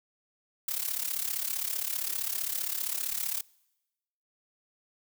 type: noise with amplitude modulation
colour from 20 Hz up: blue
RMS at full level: -29 dBFS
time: 0.68-3.41 s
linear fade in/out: 5 ms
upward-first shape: sine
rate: 35.3 Hz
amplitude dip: 80%
effects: noise-tail reverb RT60 1.0 s tail -25 dB re dry